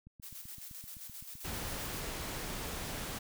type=click train; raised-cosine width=5 ms; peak=-40 dBFS; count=16; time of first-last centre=0.07-1.996 s; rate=7.79 Hz
type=noise with tremolo; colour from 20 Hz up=blue; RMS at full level=-46 dBFS; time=0.22-2.01 s; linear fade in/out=20 ms; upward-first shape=square; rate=7.6 Hz; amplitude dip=45%
type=noise; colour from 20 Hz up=pink; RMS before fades=-40 dBFS; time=1.44-3.19 s; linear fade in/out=10 ms
effects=none